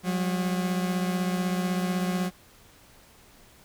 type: beating tone pair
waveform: 40% pulse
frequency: 180.9 / 196.9 Hz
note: F#3 / G3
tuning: -39 / +8 cents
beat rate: 16 Hz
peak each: -25 / -32 dBFS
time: 0.03-2.31 s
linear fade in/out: 50 ms
effects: pink hiss -55 dBFS RMS until 3.64 s